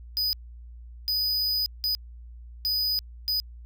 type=tone bursts at uneven times; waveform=square; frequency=4978 Hz; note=D#8; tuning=in tune; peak=-24 dBFS; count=5; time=0.17-0.33 / 1.08-1.66 / 1.84-1.95 / 2.65-2.99 / 3.28-3.4 s; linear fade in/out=0 ms; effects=added 59 Hz sine -41 dBFS peak until 3.65 s